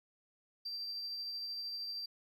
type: tone with tremolo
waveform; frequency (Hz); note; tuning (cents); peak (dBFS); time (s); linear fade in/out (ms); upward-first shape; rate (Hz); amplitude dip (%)
triangle; 4699; D8; 0; -35; 0.65-2.06; 10; triangle; 13; 35
effects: tanh soft clip ceiling -35 dBFS